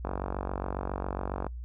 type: click train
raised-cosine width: 1 ms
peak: -18 dBFS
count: 68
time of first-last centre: 0.05-1.466 s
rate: 47.3 Hz
effects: noise-tail reverb RT60 0.1 s tail -25 dB re dry + added 60 Hz sine -36 dBFS peak until 1.64 s